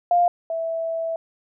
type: tone pair in turn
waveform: sine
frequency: 701 / 657.2 Hz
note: F5 / E5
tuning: +6 / -5 cents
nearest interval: minor second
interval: 111 cents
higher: first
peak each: -14 / -23 dBFS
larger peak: first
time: 0.11-0.28 / 0.5-1.16 s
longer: second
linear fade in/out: 2 ms
effects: none